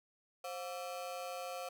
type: ring-modulated tone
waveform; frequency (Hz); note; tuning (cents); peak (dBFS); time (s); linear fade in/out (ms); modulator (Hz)
35% pulse; 622.3; D#5; 0; -36; 0.44-1.69; 5; 93.7
effects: none